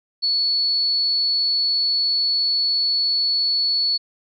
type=tone; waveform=sine; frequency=4417 Hz; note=C#8; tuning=7 cents flat; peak=-17 dBFS; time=0.22-3.98 s; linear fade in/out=20 ms; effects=none